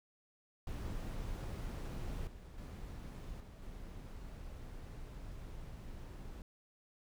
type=noise with level steps; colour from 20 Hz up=brown; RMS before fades=-41 / -51 / -46 / -51 / -48 dBFS; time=0.67-6.42 s; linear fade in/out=2 ms; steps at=2.27 / 2.58 / 3.4 / 3.62 s; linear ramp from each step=2 ms; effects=none